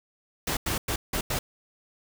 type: noise bursts at uneven times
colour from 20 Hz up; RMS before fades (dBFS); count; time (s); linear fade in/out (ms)
pink; -28; 5; 0.47-0.57 / 0.66-0.78 / 0.88-0.96 / 1.13-1.21 / 1.3-1.39; 5
effects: none